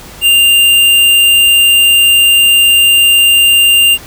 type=tone; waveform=square; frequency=2794 Hz; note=F7; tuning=in tune; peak=-5 dBFS; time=0.21-3.98 s; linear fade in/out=50 ms; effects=added 60 Hz sine -40 dBFS peak until 4.06 s + pink hiss -32 dBFS RMS until 4.06 s